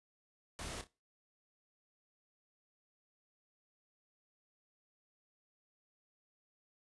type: noise with echo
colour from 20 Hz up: pink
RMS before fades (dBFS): -44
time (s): 0.59-0.81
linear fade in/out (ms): 0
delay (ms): 30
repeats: 2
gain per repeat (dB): -11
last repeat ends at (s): 0.87
effects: noise-tail reverb RT60 0.3 s tail -22 dB re dry + resampled to 24000 Hz